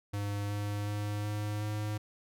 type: tone with pitch steps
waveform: square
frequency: 101.9 / 102.85 / 103.8 / 104.76 / 105.74 Hz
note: G#2 / G#2 / G#2 / G#2 / G#2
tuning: -32 / -16 / 0 / +16 / +32 cents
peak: -33 dBFS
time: 0.13-1.98 s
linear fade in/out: 10 ms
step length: 370 ms
effects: none